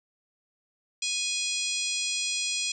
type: harmonic tone with a mistuned harmonic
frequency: 830 Hz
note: G#5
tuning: 1 cent flat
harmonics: 3 / 4 / 5 / 6 / 7 / 8 / 9 / 10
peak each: -33 / -34 / -35 / -36 / -36 / -37 / -38 / -38 dBFS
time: 1.02-2.72 s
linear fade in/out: 5 ms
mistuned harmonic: 8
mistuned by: +71 cents
effects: none